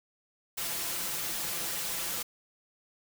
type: noise with comb filter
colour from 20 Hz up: white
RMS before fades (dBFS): -34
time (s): 0.57-2.23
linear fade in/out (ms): 10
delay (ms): 5.9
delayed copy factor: +0.6
effects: none